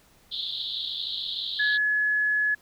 pink band-pass noise, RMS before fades -32 dBFS, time 0.31-1.78 s, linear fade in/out 20 ms, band 3300 to 4200 Hz, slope 96 dB/octave
sine tone, 1700 Hz, G#6, 40 cents sharp, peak -21 dBFS, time 1.59-2.55 s, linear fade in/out 10 ms
effects pink hiss -59 dBFS RMS until 2.61 s

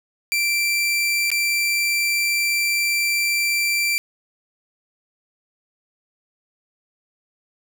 sawtooth tone with dropouts, 2349 Hz, D7, in tune, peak -15 dBFS, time 0.32-3.98 s, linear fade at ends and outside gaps 0 ms, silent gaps 1.303-1.316 s, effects none

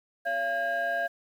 sine tone cluster, 563 / 683 / 1621 Hz, C#5 / F5 / G#6, +27 / -39 / -42 cents, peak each -35 / -27 / -28 dBFS, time 0.25-1.08 s, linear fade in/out 20 ms, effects tanh soft clip ceiling -22 dBFS + 9-bit

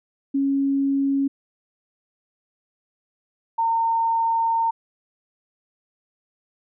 sine tone pair in turn, 275.6 / 912.7 Hz, C#4 / A#5, -10 / -37 cents, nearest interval octave + major sixth, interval 2073 cents, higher second, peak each -18 dBFS, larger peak neither, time 0.34-1.28 / 3.58-4.71 s, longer second, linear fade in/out 10 ms, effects none

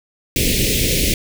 pink band-stop noise, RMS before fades -17 dBFS, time 0.36-1.14 s, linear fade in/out 2 ms, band 520 to 2100 Hz, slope 48 dB/octave, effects none

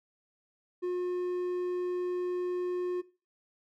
triangle tone, 359 Hz, F4, 48 cents sharp, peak -27 dBFS, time 0.82-3.02 s, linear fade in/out 20 ms, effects noise-tail reverb RT60 0.3 s tail -17 dB re dry

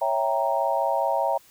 sine chord, C# diminished seventh, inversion none, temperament equal, 554.4 / 659.3 / 784 / 932.3 Hz, C#5 / E5 / G5 / Bb5, 0 / 0 / 0 / 0 cents, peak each -27 / -26 / -27 / -26 dBFS, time 0.01-1.38 s, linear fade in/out 10 ms, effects white hiss -55 dBFS RMS until 1.5 s

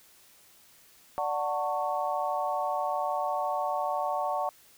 sine chord, D major seventh, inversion none, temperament equal with one note detuned, 587.3 / 740 / 893.8 / 1108.7 Hz, D5 / F#5 / A5 / C#6, 0 / 0 / +27 / 0 cents, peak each -33 / -31 / -33 / -34 dBFS, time 1.18-4.49 s, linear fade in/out 0 ms, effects white hiss -58 dBFS RMS until 4.77 s

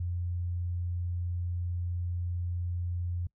sine tone, 87.7 Hz, F2, 8 cents sharp, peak -30 dBFS, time 0-3.27 s, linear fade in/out 5 ms, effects noise-tail reverb RT60 0.1 s tail -23 dB re dry

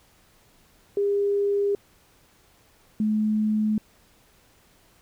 sine tone pair in turn, 403.5 / 214.4 Hz, G#4 / A3, -50 / -45 cents, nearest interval major seventh, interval 1095 cents, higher first, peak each -20 dBFS, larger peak neither, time 0.97-1.75 / 3-3.78 s, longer neither, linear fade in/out 2 ms, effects pink hiss -59 dBFS RMS until 5.01 s

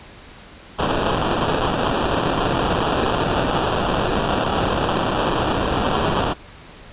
white noise with sample-and-hold, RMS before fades -20 dBFS, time 0.78-6.34 s, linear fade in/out 20 ms, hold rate 2100 Hz, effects pink hiss -42 dBFS RMS until 6.92 s + resampled to 8000 Hz

